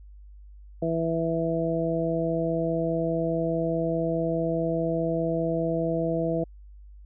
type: harmonic tone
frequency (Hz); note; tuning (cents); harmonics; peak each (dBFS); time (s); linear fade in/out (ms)
164.81; E3; 0; 1 / 2 / 3 / 4; -29 / -29 / -29 / -29; 0.82-6.44; 5
effects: added 50 Hz sine -44 dBFS peak until 7.05 s